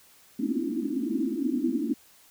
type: band-pass noise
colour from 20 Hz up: pink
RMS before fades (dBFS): -28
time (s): 0.39-1.94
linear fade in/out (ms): 10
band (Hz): 220 to 340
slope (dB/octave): 96
effects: white hiss -57 dBFS RMS until 2.3 s